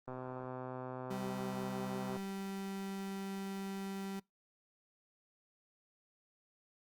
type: click train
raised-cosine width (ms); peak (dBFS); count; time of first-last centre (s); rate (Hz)
1; -30; 268; 0.08-2.166; 128
type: tone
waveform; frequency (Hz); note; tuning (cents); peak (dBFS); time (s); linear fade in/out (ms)
35% pulse; 194.9; G3; -10; -38; 1.1-4.2; 10
effects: noise-tail reverb RT60 0.2 s tail -26 dB re dry + Opus 32 kbps